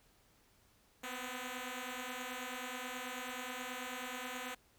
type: beating tone pair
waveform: 5% pulse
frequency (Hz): 246.9 / 256.2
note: B3 / C4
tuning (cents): 0 / -36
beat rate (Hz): 9.3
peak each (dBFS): -33 / -32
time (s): 1.03-4.55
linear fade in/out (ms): 10
effects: pink hiss -69 dBFS RMS until 4.78 s